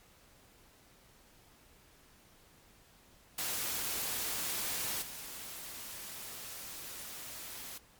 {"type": "noise with level steps", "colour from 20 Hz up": "white", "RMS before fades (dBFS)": [-36, -45], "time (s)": [3.38, 7.78], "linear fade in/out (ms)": 5, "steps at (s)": 5.01, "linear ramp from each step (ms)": 20, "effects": ["pink hiss -62 dBFS RMS until 7.99 s", "MP3 96 kbps"]}